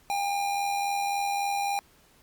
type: tone with amplitude modulation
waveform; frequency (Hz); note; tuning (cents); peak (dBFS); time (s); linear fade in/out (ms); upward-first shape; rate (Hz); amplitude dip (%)
square; 804; G5; +44; -25; 0.1-1.79; 0; sine; 83.6; 40
effects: pink hiss -60 dBFS RMS until 2.22 s + Opus 48 kbps